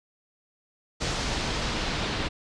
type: noise with low-pass filter sweep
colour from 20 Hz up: pink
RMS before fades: -29 dBFS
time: 1-2.29 s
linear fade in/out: 20 ms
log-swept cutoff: 5900 to 3800 Hz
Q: 1.3
effects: resampled to 22050 Hz